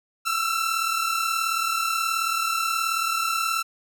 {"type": "tone pair together", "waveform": "sawtooth", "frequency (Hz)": [1318.5, 1357.1], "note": ["E6", "E6"], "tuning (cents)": [0, 50], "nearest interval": "unison", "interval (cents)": 50, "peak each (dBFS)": -22, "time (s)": [0.25, 3.63], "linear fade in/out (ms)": 20, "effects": []}